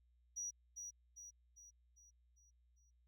triangle tone with echo, 5800 Hz, F#8, 35 cents flat, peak -39 dBFS, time 0.36-0.51 s, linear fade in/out 20 ms, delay 400 ms, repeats 6, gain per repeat -6 dB, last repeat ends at 2.91 s, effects tanh soft clip ceiling -38 dBFS + added 60 Hz sine -70 dBFS peak until 3.07 s

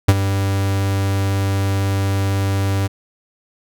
45% pulse tone with ADSR envelope, 98 Hz, G2, in tune, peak -5 dBFS, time 0.08-2.88 s, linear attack 9 ms, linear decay 42 ms, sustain -11 dB, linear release 19 ms, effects none

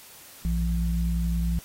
sine tone pair together, 59.38 / 170.5 Hz, A#1 / F3, +33 / -41 cents, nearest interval octave + tritone, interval 1826 cents, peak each -24 / -27 dBFS, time 0.45-1.59 s, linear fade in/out 0 ms, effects white hiss -48 dBFS RMS until 1.64 s + AAC 48 kbps

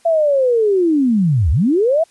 sine linear two-way sweep, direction down then up, 679 to 64.7 to 679 Hz, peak -11 dBFS, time 0.05-2.04 s, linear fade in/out 10 ms, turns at 1.51 s, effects white hiss -53 dBFS RMS until 2.1 s + resampled to 24000 Hz

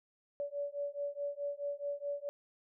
sine beating tone pair, 570 / 574.7 Hz, C#5 / D5, +48 / -38 cents, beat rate 4.7 Hz, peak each -39 / -39 dBFS, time 0.4-2.29 s, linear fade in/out 0 ms, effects none

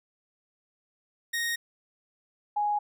sawtooth / sine tone pair in turn, 1864.7 / 830.6 Hz, A#6 / G#5, 0 / 0 cents, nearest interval octave + major second, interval 1400 cents, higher first, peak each -24 dBFS, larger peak neither, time 1.33-1.56 / 2.56-2.79 s, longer neither, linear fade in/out 10 ms, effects none

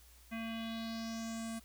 square tone with low-pass filter sweep, 226.4 Hz, A3, 50 cents sharp, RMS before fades -41 dBFS, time 0.31-1.6 s, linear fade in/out 20 ms, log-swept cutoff 2300 to 9800 Hz, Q 3.6, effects added 60 Hz sine -60 dBFS peak until 1.64 s + white hiss -63 dBFS RMS until 1.64 s

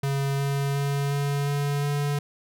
square tone with pitch steps, 138.59 / 139.72 / 140.85 / 141.99 / 143.15 / 144.31 Hz, C#3 / C#3 / C#3 / C#3 / D3 / D3, 0 / +14 / +28 / +42 / -44 / -30 cents, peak -24 dBFS, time 0.03-2.19 s, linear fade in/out 5 ms, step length 360 ms, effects none

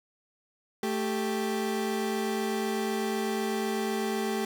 30% pulse tone pair together, 220 / 392 Hz, A3 / G4, 0 / 0 cents, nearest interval minor seventh, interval 1000 cents, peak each -28 dBFS, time 0.83-4.45 s, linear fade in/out 2 ms, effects none

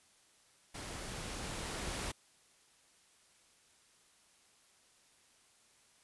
pink noise with level ramp, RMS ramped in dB -45 to -39 dBFS, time 0.74-2.12 s, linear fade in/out 10 ms, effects white hiss -67 dBFS RMS until 6.03 s + resampled to 24000 Hz

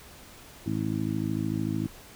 harmonic tone, 53.4 Hz, G#1, 49 cents sharp, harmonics 2 / 3 / 4 / 5 / 6, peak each -33 / -33 / -33 / -33 / -33 dBFS, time 0.66-1.87 s, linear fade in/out 5 ms, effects pink hiss -49 dBFS RMS until 2.15 s

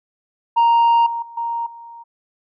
sine tone with level steps, 932.3 Hz, A#5, in tune, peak -8 / -21 / -35 / -20 / -35 dBFS, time 0.56-2.04 s, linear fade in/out 20 ms, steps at 1.06 / 1.22 / 1.37 / 1.66 s, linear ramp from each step 5 ms, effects tanh soft clip ceiling -10 dBFS

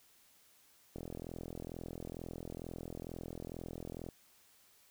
click train, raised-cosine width 2 ms, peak -30 dBFS, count 133, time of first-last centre 0.96-4.088 s, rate 42.2 Hz, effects white hiss -66 dBFS RMS until 4.9 s

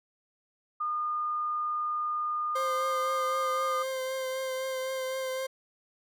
sine tone, 1218 Hz, D#6, 37 cents flat, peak -28 dBFS, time 0.8-3.83 s, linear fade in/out 10 ms
40% pulse tone with vibrato, 523.3 Hz, C5, in tune, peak -30 dBFS, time 2.55-5.47 s, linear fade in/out 10 ms, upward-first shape triangle, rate 3.9 Hz, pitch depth 20 cents each way
effects none

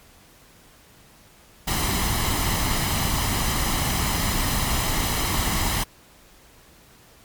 pink noise with comb filter, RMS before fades -23 dBFS, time 1.67-5.84 s, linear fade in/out 10 ms, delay 0.99 ms, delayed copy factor +0.5, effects pink hiss -52 dBFS RMS until 7.24 s + MP3 96 kbps

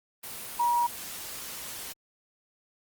sine tone in noise, 954 Hz, A#5, 40 cents sharp, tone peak -22 dBFS, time 0.59-0.87 s, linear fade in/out 10 ms, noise white, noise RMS -39 dBFS, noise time 0.23-1.93 s, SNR +14 dB, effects Opus 24 kbps

